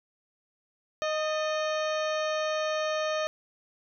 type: harmonic tone with a mistuned harmonic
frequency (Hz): 620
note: D#5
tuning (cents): -6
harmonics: 1 / 2 / 3 / 4 / 5 / 6 / 7 / 9 / 10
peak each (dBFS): -28 / -34 / -38 / -40 / -42 / -44 / -45 / -47 / -48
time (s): 1.02-3.27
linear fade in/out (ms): 0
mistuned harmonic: 3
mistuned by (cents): -56
effects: none